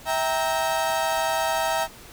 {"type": "chord", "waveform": "35% pulse", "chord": "E diminished", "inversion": "none", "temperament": "equal with one note detuned", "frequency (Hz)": [651.3, 784, 932.3], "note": ["E5", "G5", "Bb5"], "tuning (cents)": [-21, 0, 0], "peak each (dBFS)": [-24, -26, -25], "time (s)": [0.05, 1.88], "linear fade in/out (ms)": 50, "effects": ["pink hiss -45 dBFS RMS until 2.12 s"]}